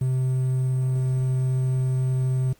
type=tone with quantisation; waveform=triangle; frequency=129.4 Hz; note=C3; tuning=19 cents flat; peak=-18 dBFS; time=0.01-2.53 s; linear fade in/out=5 ms; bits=8; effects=pink hiss -60 dBFS RMS until 2.59 s + Opus 24 kbps